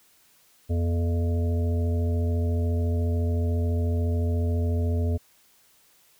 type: harmonic tone with a mistuned harmonic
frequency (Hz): 85.9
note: F2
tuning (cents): -28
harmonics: 1 / 3 / 5 / 7 / 8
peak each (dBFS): -22 / -32 / -35 / -39 / -45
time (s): 0.69-5.18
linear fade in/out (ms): 20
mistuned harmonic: 3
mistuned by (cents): -97
effects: white hiss -60 dBFS RMS until 6.19 s